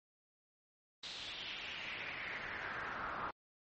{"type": "noise with band-pass filter sweep", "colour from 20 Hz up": "brown", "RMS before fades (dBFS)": -44, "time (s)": [1.03, 3.31], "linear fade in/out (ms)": 5, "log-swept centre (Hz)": [3900, 1200], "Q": 3.3, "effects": ["MP3 32 kbps"]}